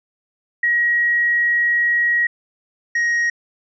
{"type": "tone pair in turn", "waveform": ["sine", "triangle"], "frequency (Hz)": [1900, 1882.5], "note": ["A#6", "A#6"], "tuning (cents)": [33, 16], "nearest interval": "unison", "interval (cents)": 17, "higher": "first", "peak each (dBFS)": -14, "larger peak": "neither", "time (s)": [[0.63, 2.27], [2.95, 3.3]], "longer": "first", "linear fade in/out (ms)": 5, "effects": ["resampled to 16000 Hz"]}